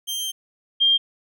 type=tone pair in turn; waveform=sawtooth / sine; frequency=3149 / 3198 Hz; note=G7 / G7; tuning=+7 / +34 cents; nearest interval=unison; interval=27 cents; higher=second; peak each=-22 / -14 dBFS; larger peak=second; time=0.07-0.32 / 0.8-0.98 s; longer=first; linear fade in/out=20 ms; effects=none